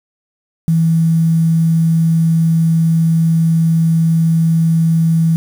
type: tone with quantisation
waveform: sine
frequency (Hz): 163.6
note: E3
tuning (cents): -13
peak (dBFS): -9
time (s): 0.68-5.36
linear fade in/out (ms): 0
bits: 6
effects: none